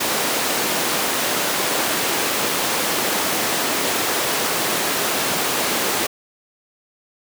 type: high-pass noise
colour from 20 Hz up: pink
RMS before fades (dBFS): -21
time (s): 0-6.07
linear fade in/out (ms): 10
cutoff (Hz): 300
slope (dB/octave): 12
effects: none